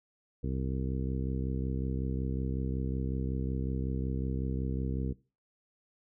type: harmonic tone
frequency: 65.41 Hz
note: C2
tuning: in tune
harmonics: 1 / 2 / 3 / 4 / 5 / 6 / 7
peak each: -34 / -35 / -39 / -40 / -44 / -46 / -44 dBFS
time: 0.43-5.13 s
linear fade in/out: 10 ms
effects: noise-tail reverb RT60 0.3 s tail -19 dB re dry